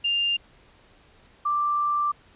sine tone pair in turn, 2800 / 1177.3 Hz, F7 / D6, +4 / +4 cents, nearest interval octave + minor third, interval 1500 cents, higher first, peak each -21 dBFS, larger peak neither, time 0.04-0.37 / 1.45-2.12 s, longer second, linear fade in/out 10 ms, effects pink hiss -56 dBFS RMS until 2.35 s + resampled to 8000 Hz

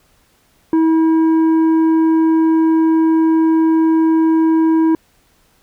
triangle tone with tanh clipping, 322.3 Hz, E4, 39 cents flat, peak -11 dBFS, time 0.73-4.95 s, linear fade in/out 2 ms, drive 11 dB, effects pink hiss -56 dBFS RMS until 5.62 s

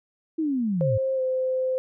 sine linear sweep, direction down, 329.6 to 98 Hz, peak -22 dBFS, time 0.38-0.98 s, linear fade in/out 10 ms
sine tone with pitch glide, 530 to 517 Hz, C5 to C5, +22 to -21 cents, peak -22 dBFS, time 0.81-1.78 s, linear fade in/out 0 ms, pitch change -43 cents, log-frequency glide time 1.15-1.21 s
effects none

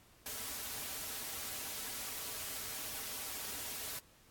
white noise with comb filter, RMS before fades -42 dBFS, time 0.26-3.99 s, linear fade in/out 2 ms, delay 5.7 ms, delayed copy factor -0.55, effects pink hiss -64 dBFS RMS until 4.3 s + AAC 64 kbps

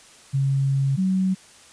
sine tone pair in turn, 136.6 / 188.17 Hz, C#3 / F#3, -25 / +29 cents, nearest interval tritone, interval 554 cents, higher second, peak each -18 dBFS, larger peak neither, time 0.33-0.97 / 0.97-1.35 s, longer first, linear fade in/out 20 ms, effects white hiss -49 dBFS RMS until 1.72 s + resampled to 22050 Hz

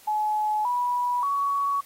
sine tone with pitch steps, 851 / 977.5 / 1122.9 Hz, G#5 / B5 / C#6, +42 / -18 / +22 cents, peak -22 dBFS, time 0.07-1.81 s, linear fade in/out 10 ms, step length 580 ms, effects white hiss -52 dBFS RMS until 1.85 s + AAC 48 kbps

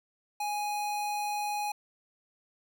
square tone, 830.6 Hz, G#5, in tune, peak -31 dBFS, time 0.4-1.72 s, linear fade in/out 5 ms, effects none

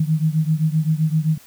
sine beating tone pair, 154.3 / 162 Hz, D#3 / E3, -14 / -30 cents, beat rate 7.7 Hz, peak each -18 / -20 dBFS, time 0-1.38 s, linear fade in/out 5 ms, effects white hiss -48 dBFS RMS until 1.46 s

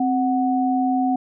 sine tone pair together, 261.6 / 740 Hz, C4 / F#5, 0 / 0 cents, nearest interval octave + tritone, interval 1800 cents, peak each -19 / -21 dBFS, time 0-1.16 s, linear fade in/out 5 ms, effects none

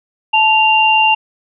sine tone pair together, 874.3 / 2779 Hz, A5 / F7, -11 / -9 cents, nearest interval octave + minor sixth, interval 2002 cents, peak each -11 dBFS, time 0.33-1.15 s, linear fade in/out 10 ms, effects none

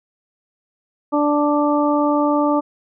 harmonic tone, 293.7 Hz, D4, in tune, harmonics 1 / 2 / 3 / 4, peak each -17 / -20 / -22 / -23 dBFS, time 1.12-2.61 s, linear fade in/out 20 ms, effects none

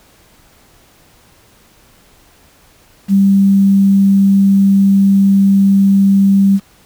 sine tone with quantisation, 196.5 Hz, G3, 4 cents sharp, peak -6 dBFS, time 3.08-6.6 s, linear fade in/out 50 ms, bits 6, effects pink hiss -48 dBFS RMS until 6.85 s

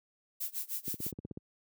violet noise with tremolo, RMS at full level -35 dBFS, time 0.4-1.12 s, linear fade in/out 10 ms, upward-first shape sine, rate 6.5 Hz, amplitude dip 95%
click train, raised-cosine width 3 ms, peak -27 dBFS, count 9, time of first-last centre 0.88-1.374 s, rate 16.2 Hz
effects high-pass 100 Hz 12 dB/octave

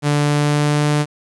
sawtooth tone with pitch glide, 146.4 to 148.36 Hz, D3 to D3, -5 to +18 cents, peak -10 dBFS, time 0.02-1.06 s, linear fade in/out 50 ms, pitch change +23 cents, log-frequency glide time 0.2-0.91 s, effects resampled to 24000 Hz + 8-bit

